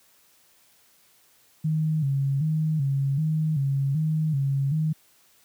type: tone with vibrato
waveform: sine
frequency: 146.83 Hz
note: D3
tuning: in tune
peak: -21 dBFS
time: 1.64-4.93 s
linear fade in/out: 10 ms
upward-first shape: square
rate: 1.3 Hz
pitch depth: 110 cents each way
effects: white hiss -60 dBFS RMS until 5.44 s + high-pass 60 Hz 12 dB/octave